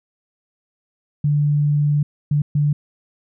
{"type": "tone bursts at uneven times", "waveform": "sine", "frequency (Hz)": 146.83, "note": "D3", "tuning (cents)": 0, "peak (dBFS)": -14, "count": 3, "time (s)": [[1.24, 2.03], [2.31, 2.42], [2.55, 2.73]], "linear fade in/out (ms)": 5, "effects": []}